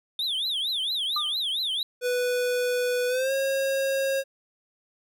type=tone with vibrato; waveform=triangle; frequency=3524 Hz; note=A7; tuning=2 cents sharp; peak=-24 dBFS; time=0.19-1.83 s; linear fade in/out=2 ms; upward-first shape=triangle; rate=4.4 Hz; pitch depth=280 cents each way
type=tone with exponential decay; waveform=triangle; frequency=1204 Hz; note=D6; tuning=43 cents sharp; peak=-23 dBFS; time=1.16-1.36 s; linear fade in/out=5 ms; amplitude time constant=43 ms
type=tone with pitch glide; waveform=square; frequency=493.9 to 541.7 Hz; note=B4 to C#5; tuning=0 to -40 cents; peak=-24 dBFS; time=2.01-4.24 s; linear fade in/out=50 ms; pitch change=+160 cents; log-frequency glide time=3.08-3.32 s
effects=none